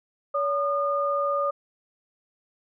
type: tone pair together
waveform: sine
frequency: 568 / 1217.2 Hz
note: C#5 / D#6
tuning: +42 / -38 cents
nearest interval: octave + minor second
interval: 1320 cents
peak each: -25 dBFS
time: 0.34-1.51 s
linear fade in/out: 10 ms
effects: none